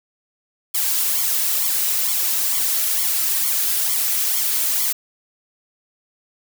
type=noise with flanger; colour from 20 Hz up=blue; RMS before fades=-20 dBFS; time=0.74-4.93 s; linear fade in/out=10 ms; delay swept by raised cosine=0.9 to 3.1 ms; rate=2.2 Hz; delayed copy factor=+0.95; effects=none